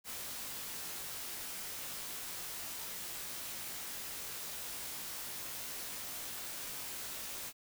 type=noise with comb filter; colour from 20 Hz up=white; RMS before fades=-43 dBFS; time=0.04-7.53 s; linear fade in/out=50 ms; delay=19 ms; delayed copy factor=-0.65; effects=none